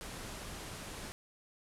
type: low-pass noise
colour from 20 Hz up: pink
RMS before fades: -45 dBFS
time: 0.01-1.12 s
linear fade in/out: 0 ms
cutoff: 12000 Hz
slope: 48 dB/octave
effects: none